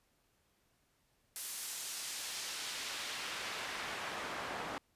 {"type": "noise with band-pass filter sweep", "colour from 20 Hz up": "pink", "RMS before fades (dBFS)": -42, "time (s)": [1.36, 4.78], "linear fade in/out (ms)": 0, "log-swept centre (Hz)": [11000, 890], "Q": 0.7, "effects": ["pink hiss -75 dBFS RMS until 4.95 s", "resampled to 32000 Hz"]}